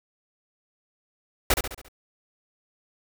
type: noise with echo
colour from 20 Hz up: pink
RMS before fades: -19 dBFS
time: 1.5-1.54 s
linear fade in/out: 5 ms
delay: 69 ms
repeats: 5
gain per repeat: -6 dB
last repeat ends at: 1.885 s
effects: none